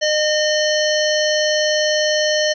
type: harmonic tone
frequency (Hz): 610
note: D#5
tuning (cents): -34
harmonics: 1 / 3 / 5 / 7 / 9 / 10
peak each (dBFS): -17 / -22 / -24 / -25 / -27 / -27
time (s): 0.01-2.54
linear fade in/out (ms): 20
effects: none